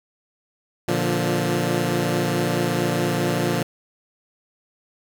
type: chord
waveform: 15% pulse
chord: Bb major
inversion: none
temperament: equal with one note detuned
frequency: 117.96 / 146.83 / 174.61 Hz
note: Bb2 / D3 / F3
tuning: +21 / 0 / 0 cents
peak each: -19 / -19 / -17 dBFS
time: 0.88-3.63 s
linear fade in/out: 5 ms
effects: none